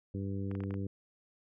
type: harmonic tone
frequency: 98 Hz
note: G2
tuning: in tune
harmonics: 1 / 2 / 3 / 4 / 5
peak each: -36 / -39 / -42 / -46 / -49 dBFS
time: 0.14-0.87 s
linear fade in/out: 5 ms
type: clicks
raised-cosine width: 0.5 ms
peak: -32 dBFS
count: 6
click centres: 0.514 / 0.552 / 0.605 / 0.637 / 0.708 / 0.741 s
effects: none